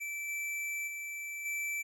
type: tone with level steps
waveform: square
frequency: 2325 Hz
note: D7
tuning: 18 cents flat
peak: -37 / -35 / -39 / -34 dBFS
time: 0-1.83 s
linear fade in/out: 20 ms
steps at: 0.28 / 0.87 / 1.45 s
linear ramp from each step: 10 ms
effects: none